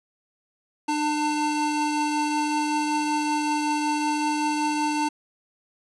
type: tone pair together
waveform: square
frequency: 300.1 / 895 Hz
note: D4 / A5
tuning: +38 / +29 cents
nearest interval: octave + perfect fifth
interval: 1891 cents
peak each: -26 dBFS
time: 0.88-5.09 s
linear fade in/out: 10 ms
effects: resampled to 24000 Hz